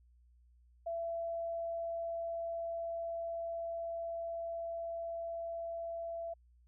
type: tone with level ramp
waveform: sine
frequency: 671 Hz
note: E5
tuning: 31 cents sharp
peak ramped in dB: -35 to -38 dBFS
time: 0.86-6.34 s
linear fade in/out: 10 ms
effects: added 60 Hz sine -62 dBFS peak until 6.67 s